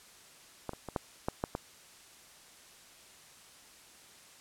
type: clicks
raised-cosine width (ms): 1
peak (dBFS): -21 / -28 / -25 / -16 / -16 / -16 / -19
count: 7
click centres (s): 0.693 / 0.734 / 0.887 / 0.962 / 1.285 / 1.439 / 1.551
effects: white hiss -56 dBFS RMS until 4.4 s + low-pass 10000 Hz 12 dB/octave